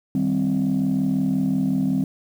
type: chord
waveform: sine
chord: C minor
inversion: first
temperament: equal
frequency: 155.56 / 196 / 261.6 Hz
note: Eb3 / G3 / C4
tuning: 0 / 0 / 0 cents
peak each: -25 / -21 / -20 dBFS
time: 0.15-2.04 s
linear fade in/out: 2 ms
effects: tanh soft clip ceiling -14 dBFS + 8-bit